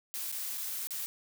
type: noise with dropouts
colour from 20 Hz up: blue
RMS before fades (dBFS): -37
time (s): 0.14-1.06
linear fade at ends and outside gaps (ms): 0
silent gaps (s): 0.317-0.325 / 0.575-0.579 / 0.871-0.907
effects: none